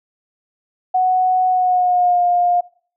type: tone with pitch glide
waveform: sine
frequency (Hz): 740 to 707.8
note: F#5 to F5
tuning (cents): 0 to +23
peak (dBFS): -12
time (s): 0.94-2.61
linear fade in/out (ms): 10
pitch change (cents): -77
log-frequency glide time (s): 1.48-2.23
effects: noise-tail reverb RT60 0.5 s tail -22 dB re dry